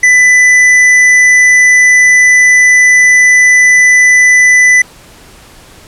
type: tone with hard clipping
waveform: sine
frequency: 1995 Hz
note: B6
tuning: 17 cents sharp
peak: -4 dBFS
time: 0.03-4.82 s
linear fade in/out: 5 ms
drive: 8 dB
effects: pink hiss -37 dBFS RMS until 5.87 s + low-pass 12000 Hz 12 dB/octave